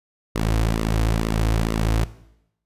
sawtooth tone with flanger, 55 Hz, A1, in tune, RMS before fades -21 dBFS, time 0.35-2.05 s, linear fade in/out 10 ms, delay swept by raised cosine 1.2 to 5.2 ms, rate 2.2 Hz, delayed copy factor -0.7, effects noise-tail reverb RT60 0.8 s tail -17 dB re dry + resampled to 32000 Hz

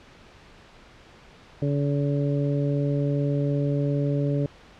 harmonic tone, 142.7 Hz, D3, 49 cents flat, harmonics 1 / 2 / 3 / 4, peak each -23 / -28 / -31 / -32 dBFS, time 1.62-4.46 s, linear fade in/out 2 ms, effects pink hiss -50 dBFS RMS until 4.79 s + low-pass 4000 Hz 12 dB/octave

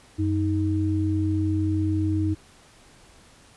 sine tone pair together, 93.9 / 314.4 Hz, F#2 / D#4, +26 / +18 cents, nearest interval octave + major sixth, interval 2092 cents, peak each -23 / -24 dBFS, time 0.18-2.35 s, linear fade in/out 20 ms, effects pink hiss -53 dBFS RMS until 3.56 s + resampled to 24000 Hz

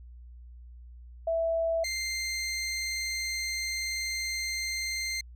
sine / 20% pulse tone pair in turn, 659.3 / 2093 Hz, E5 / C7, 0 / 0 cents, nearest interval octave + minor sixth, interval 2000 cents, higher second, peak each -25 dBFS, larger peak neither, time 1.27-1.84 / 1.84-5.21 s, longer second, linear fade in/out 5 ms, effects added 60 Hz sine -45 dBFS peak until 5.35 s + low-pass 12000 Hz 12 dB/octave

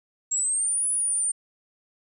sine linear two-way sweep, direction up then down, 7500 to 9920 to 8900 Hz, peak -22 dBFS, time 0.31-1.32 s, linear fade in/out 10 ms, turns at 0.88 s, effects none

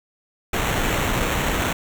pink noise with sample-and-hold, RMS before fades -22 dBFS, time 0.53-1.73 s, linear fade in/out 5 ms, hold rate 4900 Hz, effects none

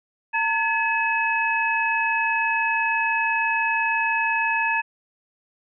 sine tone cluster, 908 / 1704 / 2570 Hz, A#5 / G#6 / E7, -46 / +44 / -45 cents, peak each -24 dBFS, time 0.33-4.82 s, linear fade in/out 20 ms, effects none

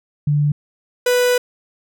sine / 45% pulse tone pair in turn, 146.83 / 493.9 Hz, D3 / B4, 0 / 0 cents, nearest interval octave + major sixth, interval 2100 cents, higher second, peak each -13 dBFS, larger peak neither, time 0.27-0.52 / 1.06-1.38 s, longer second, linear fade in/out 5 ms, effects none

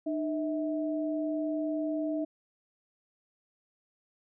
sine tone pair together, 304.4 / 645 Hz, D#4 / E5, -38 / -38 cents, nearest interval octave + minor second, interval 1300 cents, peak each -30 / -34 dBFS, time 0.06-2.25 s, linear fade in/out 10 ms, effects none

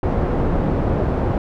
pink low-pass noise, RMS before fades -19 dBFS, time 0.03-1.38 s, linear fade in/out 2 ms, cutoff 720 Hz, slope 12 dB/octave, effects none

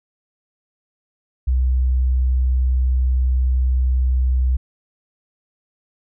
sine tone, 63.6 Hz, C2, 48 cents flat, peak -14 dBFS, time 1.47-4.57 s, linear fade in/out 10 ms, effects none

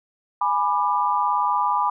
sine chord, G# diminished, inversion none, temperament equal with one note detuned, 830.6 / 987.8 / 1189.7 Hz, G#5 / B5 / D6, 0 / 0 / +22 cents, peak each -24 / -21 / -24 dBFS, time 0.41-1.9 s, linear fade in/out 5 ms, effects none

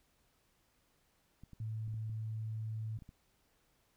clicks, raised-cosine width 5 ms, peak -40 dBFS, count 9, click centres 1.436 / 1.533 / 1.603 / 1.879 / 1.941 / 2.096 / 2.988 / 3.022 / 3.091 s
sine tone, 110 Hz, A2, in tune, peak -37 dBFS, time 1.6-2.98 s, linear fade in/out 10 ms
effects pink hiss -74 dBFS RMS until 3.96 s

